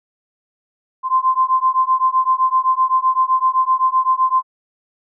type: beating tone pair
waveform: sine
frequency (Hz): 1036 / 1043.8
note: C6 / C6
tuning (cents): -17 / -4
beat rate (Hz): 7.8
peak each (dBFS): -16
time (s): 1.03-4.43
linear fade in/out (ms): 50
effects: none